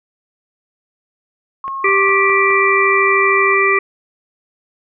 sine tone, 1083 Hz, C#6, 41 cents flat, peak -21 dBFS, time 1.64-3.54 s, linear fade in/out 2 ms
click train, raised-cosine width 0.5 ms, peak -17 dBFS, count 5, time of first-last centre 1.68-2.505 s, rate 4.85 Hz
harmonic tone, 392 Hz, G4, in tune, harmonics 1 / 3 / 5 / 6, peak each -16 / -16 / -16 / -16 dBFS, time 1.84-3.79 s, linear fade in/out 5 ms
effects none

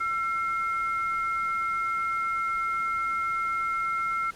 sine tone pair together, 1346 / 2137 Hz, E6 / C7, +36 / +36 cents, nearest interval minor sixth, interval 800 cents, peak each -26 / -33 dBFS, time 0-4.31 s, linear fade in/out 10 ms, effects pink hiss -50 dBFS RMS until 4.35 s + low-pass 11000 Hz 12 dB/octave

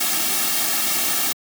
white noise with comb filter, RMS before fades -21 dBFS, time 0-1.33 s, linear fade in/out 10 ms, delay 2 ms, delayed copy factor -0.75, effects high-pass 200 Hz 12 dB/octave

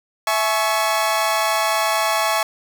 sawtooth chord, C# minor, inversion first, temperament equal with one note detuned, 659.3 / 852.5 / 1108.7 Hz, E5 / G#5 / C#6, 0 / +45 / 0 cents, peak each -18 dBFS, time 0.27-2.43 s, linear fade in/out 2 ms, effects none

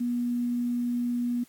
sine tone with quantisation, 241.7 Hz, B3, 37 cents flat, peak -25 dBFS, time 0-1.44 s, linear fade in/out 10 ms, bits 9, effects white hiss -59 dBFS RMS until 1.48 s + AAC 64 kbps

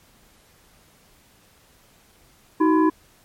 sine tone with frequency modulation, 314.2 Hz, D#4, 17 cents sharp, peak -14 dBFS, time 2.6-2.9 s, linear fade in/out 10 ms, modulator 688 Hz, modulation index 0.91, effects pink hiss -56 dBFS RMS until 3.24 s + MP3 64 kbps

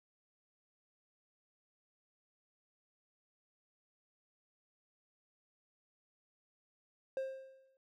triangle tone with exponential decay, 531 Hz, C5, 25 cents sharp, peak -31 dBFS, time 7.17-7.77 s, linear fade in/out 1 ms, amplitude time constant 130 ms, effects none

